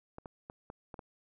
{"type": "clicks", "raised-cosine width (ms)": 1, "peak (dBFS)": -30, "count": 6, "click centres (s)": [0.184, 0.258, 0.499, 0.701, 0.942, 0.992], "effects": []}